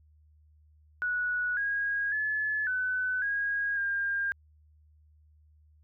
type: tone with pitch steps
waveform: sine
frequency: 1469 / 1640 / 1719 / 1506 / 1640 / 1605 Hz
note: F#6 / G#6 / A6 / F#6 / G#6 / G6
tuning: -13 / -22 / -41 / +30 / -22 / +40 cents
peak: -27 dBFS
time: 1.02-4.32 s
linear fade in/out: 0 ms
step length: 550 ms
effects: added 76 Hz sine -58 dBFS peak until 5.83 s